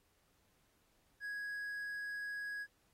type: tone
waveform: triangle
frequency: 1661 Hz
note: G#6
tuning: in tune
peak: -38 dBFS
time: 1.2-2.67 s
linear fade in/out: 50 ms
effects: pink hiss -75 dBFS RMS until 2.93 s + AAC 48 kbps